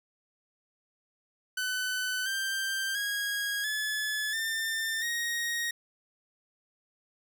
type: tone with pitch steps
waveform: sawtooth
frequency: 1506 / 1573.6 / 1644.2 / 1718 / 1795.1 / 1875.6 Hz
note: F#6 / G6 / G#6 / A6 / A6 / A#6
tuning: +30 / +6 / -18 / -42 / +34 / +10 cents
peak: -26 dBFS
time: 1.57-5.71 s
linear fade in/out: 5 ms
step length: 690 ms
effects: none